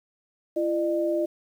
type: tone pair together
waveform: sine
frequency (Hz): 339.1 / 604.2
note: E4 / D5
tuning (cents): +49 / +49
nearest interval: minor seventh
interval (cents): 1000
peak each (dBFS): -25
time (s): 0.56-1.26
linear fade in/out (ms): 10
effects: 9-bit